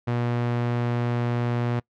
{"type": "tone with low-pass filter", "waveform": "sawtooth", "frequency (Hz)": 120.2, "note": "B2", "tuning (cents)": -46, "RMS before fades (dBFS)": -25, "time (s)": [0.07, 1.8], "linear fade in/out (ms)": 10, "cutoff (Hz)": 2600, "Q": 0.58, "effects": ["noise-tail reverb RT60 0.1 s tail -23 dB re dry"]}